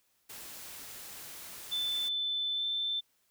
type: noise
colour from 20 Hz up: white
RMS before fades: -46 dBFS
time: 0.29-2.09 s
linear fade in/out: 10 ms
type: tone with pitch glide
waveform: sine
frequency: 3520 to 3544 Hz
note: A7 to A7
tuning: 0 to +12 cents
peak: -30 dBFS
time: 1.71-3.01 s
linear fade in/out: 20 ms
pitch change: +12 cents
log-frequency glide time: 2.54-2.64 s
effects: white hiss -73 dBFS RMS until 3.3 s